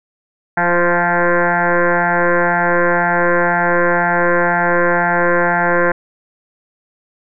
sine tone with frequency modulation, 523 Hz, C5, 1 cent flat, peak -11 dBFS, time 0.57-5.92 s, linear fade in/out 5 ms, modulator 174 Hz, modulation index 7.5, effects none

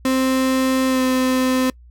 35% pulse tone with pitch glide, 261.6 to 257.7 Hz, C4 to C4, 0 to -26 cents, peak -14 dBFS, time 0.05-1.7 s, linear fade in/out 2 ms, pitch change -26 cents, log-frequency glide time 0.87-1.03 s, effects noise-tail reverb RT60 0.1 s tail -25 dB re dry + added 60 Hz sine -42 dBFS peak until 1.9 s

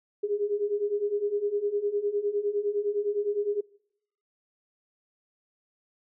sine beating tone pair, 404.4 / 414.2 Hz, G#4 / G#4, -46 / -5 cents, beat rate 9.8 Hz, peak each -30 / -27 dBFS, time 0.23-3.61 s, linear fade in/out 10 ms, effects noise-tail reverb RT60 0.7 s tail -23 dB re dry

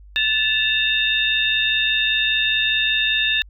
sine tone cluster, 1744 / 2660 / 2785 / 3651 Hz, A6 / E7 / F7 / A#7, -16 / +15 / -5 / -37 cents, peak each -22 / -23 / -26 / -20 dBFS, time 0.16-3.42 s, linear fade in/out 0 ms, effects added 50 Hz sine -41 dBFS peak until 3.49 s

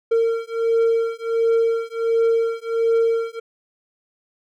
triangle beating tone pair, 456.8 / 458.2 Hz, A#4 / A#4, -35 / -30 cents, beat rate 1.4 Hz, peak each -18 dBFS, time 0.11-3.4 s, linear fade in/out 10 ms, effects none

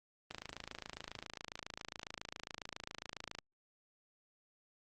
click train, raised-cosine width 0.2 ms, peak -25 dBFS, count 85, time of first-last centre 0.31-3.387 s, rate 27.3 Hz, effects Opus 24 kbps

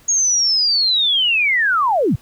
sine linear sweep, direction down, 6645 to 82.6 Hz, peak -13 dBFS, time 0.08-2.16 s, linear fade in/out 10 ms, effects pink hiss -50 dBFS RMS until 2.21 s

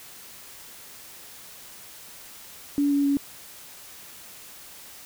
sine tone with pitch steps, 285.7 / 283.4 / 281.1 Hz, D4 / C#4 / C#4, -48 / +38 / +24 cents, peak -19 dBFS, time 2.78-3.17 s, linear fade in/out 0 ms, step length 130 ms, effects white hiss -45 dBFS RMS until 5.05 s

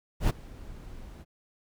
brown noise with ADSR envelope, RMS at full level -20 dBFS, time 0.2-1.25 s, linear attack 93 ms, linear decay 20 ms, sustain -24 dB, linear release 35 ms, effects none

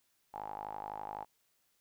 sawtooth tone with band-pass filter, 51.91 Hz, G#1, in tune, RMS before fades -43 dBFS, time 0.33-1.25 s, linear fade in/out 20 ms, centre 840 Hz, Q 10, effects white hiss -75 dBFS RMS until 1.8 s

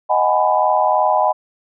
sine chord, G# minor seventh, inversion second, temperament just, 623 / 747.5 / 830.6 / 996.7 Hz, D#5 / F#5 / G#5 / B5, +2 / +17 / 0 / +16 cents, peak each -18 dBFS, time 0.09-1.33 s, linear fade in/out 20 ms, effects none

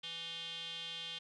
square tone with band-pass filter, 166.4 Hz, E3, 17 cents sharp, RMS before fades -44 dBFS, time 0.03-1.19 s, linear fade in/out 10 ms, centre 3300 Hz, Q 8.2, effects resampled to 24000 Hz

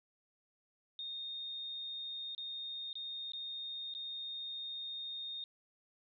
sine tone with dropouts, 3683 Hz, A#7, 22 cents flat, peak -40 dBFS, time 0.99-5.44 s, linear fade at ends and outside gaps 1 ms, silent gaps 2.349-2.379 / 2.93-2.954 / 3.32-3.334 / 3.939-3.949 s, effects none

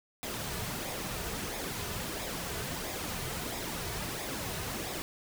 pink noise with flanger, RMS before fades -37 dBFS, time 0.23-5.02 s, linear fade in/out 0 ms, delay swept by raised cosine 0.67 to 3.77 ms, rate 1.5 Hz, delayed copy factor -0.5, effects none

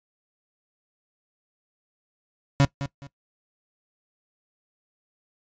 35% pulse tone with echo, 140 Hz, C#3, 18 cents sharp, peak -13 dBFS, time 2.6-2.65 s, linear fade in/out 0 ms, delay 210 ms, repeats 2, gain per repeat -12 dB, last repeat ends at 3.07 s, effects noise-tail reverb RT60 0.1 s tail -19 dB re dry + resampled to 16000 Hz

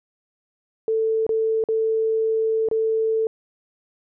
sine tone with dropouts, 443.7 Hz, A4, 14 cents sharp, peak -18 dBFS, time 0.88-3.27 s, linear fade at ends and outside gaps 1 ms, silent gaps 1.266-1.292 / 1.639-1.687 / 2.687-2.713 s, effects none

